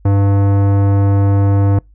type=tone with tanh clipping; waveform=sine; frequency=99.4 Hz; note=G2; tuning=25 cents sharp; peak=-11 dBFS; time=0.05-1.79 s; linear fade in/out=5 ms; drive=18 dB; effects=noise-tail reverb RT60 0.2 s tail -26 dB re dry + added 50 Hz sine -42 dBFS peak until 1.94 s